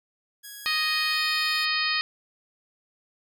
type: tone with pitch glide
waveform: 5% pulse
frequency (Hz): 1661.2 to 1770.2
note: G#6 to A6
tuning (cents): 0 to +10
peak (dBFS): -29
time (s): 0.43-1.66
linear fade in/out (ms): 20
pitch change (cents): +110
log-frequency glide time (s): 1.11-1.19
type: harmonic tone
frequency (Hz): 622.3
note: D#5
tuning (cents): 0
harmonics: 2 / 3 / 4 / 5 / 6 / 7 / 8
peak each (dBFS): -32 / -29 / -29 / -34 / -34 / -29 / -32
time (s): 0.66-2.01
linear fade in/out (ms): 0
effects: none